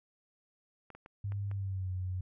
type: clicks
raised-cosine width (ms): 0.5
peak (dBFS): -35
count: 5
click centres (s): 0.903 / 0.95 / 1.061 / 1.321 / 1.514
type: tone with pitch glide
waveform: sine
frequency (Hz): 100.4 to 92.07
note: G2 to F#2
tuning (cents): +42 to -8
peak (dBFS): -33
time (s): 1.24-2.21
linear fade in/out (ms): 5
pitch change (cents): -150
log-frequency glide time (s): 1.49-1.91
effects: none